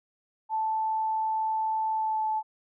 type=tone with pitch glide; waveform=sine; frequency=878 to 869.4 Hz; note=A5 to A5; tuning=-4 to -21 cents; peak=-25 dBFS; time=0.49-2.43 s; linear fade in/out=50 ms; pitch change=-17 cents; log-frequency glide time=1.92-2.26 s; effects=none